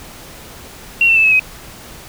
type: tone with pitch steps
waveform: sine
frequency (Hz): 2741 / 2686 / 2632 / 2580 / 2528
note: F7 / E7 / E7 / E7 / D#7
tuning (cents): -33 / +32 / -3 / -38 / +27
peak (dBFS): -8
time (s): 1.01-1.395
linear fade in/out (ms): 2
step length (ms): 77
effects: pink hiss -36 dBFS RMS until 2.08 s